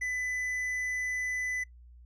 sine tone with tanh clipping, 2000 Hz, B6, 21 cents sharp, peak -32 dBFS, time 0.01-1.64 s, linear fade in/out 10 ms, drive 8 dB, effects noise-tail reverb RT60 0.1 s tail -19 dB re dry + added 60 Hz sine -50 dBFS peak until 2.05 s

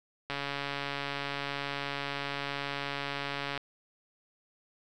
click train, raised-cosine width 0.3 ms, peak -18 dBFS, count 463, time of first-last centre 0.3-3.577 s, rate 141 Hz, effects none

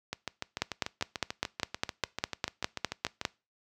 two click trains, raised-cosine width 0.2 ms, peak -10 / -16 dBFS, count 14 / 22, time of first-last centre 0.62-3.252 / 0.13-3.214 s, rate 4.94 / 6.81 Hz, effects noise-tail reverb RT60 0.3 s tail -23 dB re dry + high-pass 60 Hz 12 dB/octave

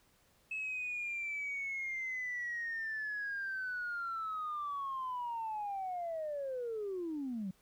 sine linear sweep, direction down, 2600 to 179.4 Hz, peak -35 dBFS, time 0.51-7.51 s, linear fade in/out 5 ms, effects tanh soft clip ceiling -32 dBFS + pink hiss -69 dBFS RMS until 7.61 s

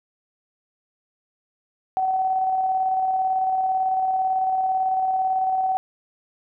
sine tone with tremolo, 756 Hz, F#5, 37 cents sharp, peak -18 dBFS, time 1.97-5.77 s, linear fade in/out 0 ms, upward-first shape square, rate 18 Hz, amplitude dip 25%, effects none

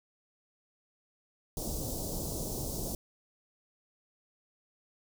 pink band-stop noise, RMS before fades -36 dBFS, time 1.57-2.95 s, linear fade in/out 2 ms, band 700 to 5200 Hz, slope 24 dB/octave, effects none

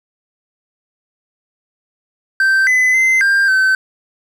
triangle tone with pitch steps, 1559 / 2016 / 2065 / 1593 / 1534 Hz, G6 / B6 / C7 / G6 / G6, -10 / +35 / -23 / +27 / -38 cents, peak -8 dBFS, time 2.4-3.75 s, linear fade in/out 2 ms, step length 270 ms, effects none

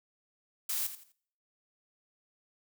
blue noise with echo, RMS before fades -33 dBFS, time 0.69-0.87 s, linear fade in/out 5 ms, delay 84 ms, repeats 3, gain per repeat -11 dB, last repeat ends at 1.122 s, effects noise-tail reverb RT60 0.6 s tail -24 dB re dry

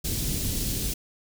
pink band-stop noise, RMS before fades -28 dBFS, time 0.04-0.94 s, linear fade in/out 10 ms, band 260 to 4500 Hz, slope 12 dB/octave, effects none

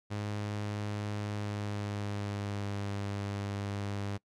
sawtooth tone with pitch glide, 103.83 to 100.7 Hz, G#2 to G2, 0 to +47 cents, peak -30 dBFS, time 0.1-4.18 s, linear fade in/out 20 ms, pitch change -53 cents, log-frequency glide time 1.28-2.85 s, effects noise-tail reverb RT60 0.1 s tail -23 dB re dry + low-pass 7000 Hz 12 dB/octave

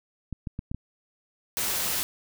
clicks, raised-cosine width 5 ms, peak -20 dBFS, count 5, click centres 0.327 / 0.472 / 0.591 / 0.715 / 0.746 s
white noise, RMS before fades -28 dBFS, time 1.57-2.03 s, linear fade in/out 0 ms
effects none

